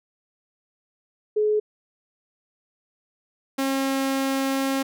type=tone pair in turn; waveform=sine / sawtooth; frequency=424.5 / 269.9 Hz; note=G#4 / C#4; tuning=+38 / -46 cents; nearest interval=minor sixth; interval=784 cents; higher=first; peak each=-18 dBFS; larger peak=neither; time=1.36-1.6 / 3.58-4.83 s; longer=second; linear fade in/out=10 ms; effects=none